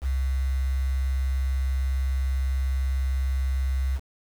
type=tone with quantisation; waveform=sine; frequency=66.2 Hz; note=C2; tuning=21 cents sharp; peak=-22 dBFS; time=0.01-4 s; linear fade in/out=50 ms; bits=7; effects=none